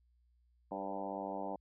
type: harmonic tone with a mistuned harmonic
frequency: 98 Hz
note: G2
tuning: in tune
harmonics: 2 / 3 / 4 / 5 / 6 / 7 / 8 / 9 / 10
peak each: -47 / -46 / -50 / -47 / -45 / -46 / -45 / -46 / -53 dBFS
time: 0.71-1.56 s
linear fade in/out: 5 ms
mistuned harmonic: 5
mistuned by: +44 cents
effects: added 60 Hz sine -68 dBFS peak until 1.6 s